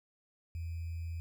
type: tone with sample-and-hold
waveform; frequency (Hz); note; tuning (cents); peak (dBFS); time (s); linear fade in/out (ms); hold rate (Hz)
sine; 83.3; E2; +19; -36; 0.55-1.2; 0; 2450
effects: none